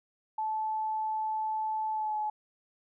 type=tone with pitch glide; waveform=sine; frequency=870 to 852.1 Hz; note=A5 to G#5; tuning=-20 to +44 cents; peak=-29 dBFS; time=0.38-2.3 s; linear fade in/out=5 ms; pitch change=-36 cents; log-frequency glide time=1.92-2.17 s; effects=none